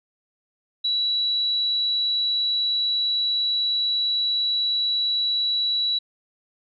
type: tone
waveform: sine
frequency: 3923 Hz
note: B7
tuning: 12 cents flat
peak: -20 dBFS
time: 0.84-5.99 s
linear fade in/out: 10 ms
effects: none

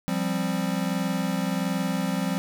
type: chord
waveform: square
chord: F suspended second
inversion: none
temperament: equal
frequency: 174.61 / 196 / 261.6 Hz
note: F3 / G3 / C4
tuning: 0 / 0 / 0 cents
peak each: -29 / -29 / -31 dBFS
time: 0.08-2.38 s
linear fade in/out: 0 ms
effects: none

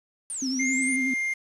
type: exponential two-way sweep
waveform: sine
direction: down then up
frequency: 9620 to 5130 to 9620 Hz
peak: -30 dBFS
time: 0.3-0.96 s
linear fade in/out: 0 ms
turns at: 0.48 s
type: tone with vibrato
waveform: sine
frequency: 261.6 Hz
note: C4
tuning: in tune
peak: -26 dBFS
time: 0.42-1.14 s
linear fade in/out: 5 ms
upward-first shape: sine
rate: 11 Hz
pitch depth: 47 cents each way
type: tone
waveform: triangle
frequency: 2111 Hz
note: C7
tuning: 15 cents sharp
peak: -23 dBFS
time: 0.59-1.34 s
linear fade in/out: 10 ms
effects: resampled to 24000 Hz + 8-bit

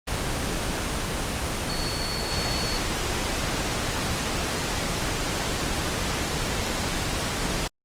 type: tone in noise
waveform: sine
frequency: 4418 Hz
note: C#8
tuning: 7 cents flat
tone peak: -31 dBFS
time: 1.69-2.78 s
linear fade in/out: 10 ms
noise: pink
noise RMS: -27 dBFS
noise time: 0.07-7.68 s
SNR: -7 dB
effects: low-pass 9000 Hz 12 dB/octave + Opus 24 kbps

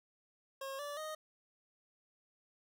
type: tone with pitch steps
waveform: 25% pulse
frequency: 541 / 579.8 / 621.4 Hz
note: C#5 / D5 / D#5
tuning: -42 / -22 / -2 cents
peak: -37 dBFS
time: 0.61-1.15 s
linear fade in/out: 5 ms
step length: 180 ms
effects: none

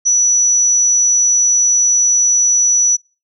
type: tone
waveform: sine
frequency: 5910 Hz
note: F#8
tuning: 3 cents flat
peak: -9 dBFS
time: 0.05-2.97 s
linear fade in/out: 20 ms
effects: noise-tail reverb RT60 0.3 s tail -22 dB re dry

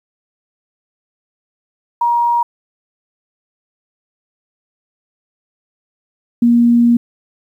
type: tone pair in turn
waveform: sine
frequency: 948 / 237 Hz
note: A#5 / A#3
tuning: +29 / +29 cents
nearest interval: 2 octaves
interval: 2400 cents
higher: first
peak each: -11 / -7 dBFS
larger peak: second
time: 2.01-2.43 / 6.42-6.97 s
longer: second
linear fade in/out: 5 ms
effects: 8-bit

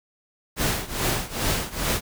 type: noise with tremolo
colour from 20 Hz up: pink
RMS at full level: -22 dBFS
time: 0.56-2.01 s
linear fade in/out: 50 ms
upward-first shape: triangle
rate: 2.4 Hz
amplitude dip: 90%
effects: none

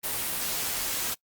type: noise with comb filter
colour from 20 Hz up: white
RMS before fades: -30 dBFS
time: 0.03-1.15 s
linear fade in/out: 20 ms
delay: 15 ms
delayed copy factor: -0.5
effects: noise-tail reverb RT60 0.1 s tail -24 dB re dry + Opus 32 kbps

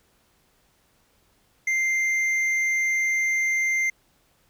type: tone with hard clipping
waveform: sine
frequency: 2093 Hz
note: C7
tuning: in tune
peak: -22 dBFS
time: 1.67-3.9 s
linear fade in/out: 5 ms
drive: 5 dB
effects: pink hiss -64 dBFS RMS until 4.49 s

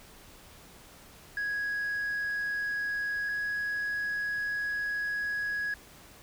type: tone pair in turn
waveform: sine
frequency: 1661.2 / 1667.2 Hz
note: G#6 / G#6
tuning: 0 / +6 cents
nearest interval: unison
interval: 6 cents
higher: second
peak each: -27 dBFS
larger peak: neither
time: 1.37-3.29 / 3.29-5.74 s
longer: second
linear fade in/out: 2 ms
effects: tanh soft clip ceiling -28 dBFS + pink hiss -53 dBFS RMS until 6.22 s

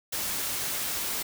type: noise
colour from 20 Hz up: white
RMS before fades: -31 dBFS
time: 0.12-1.23 s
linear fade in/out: 10 ms
effects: none

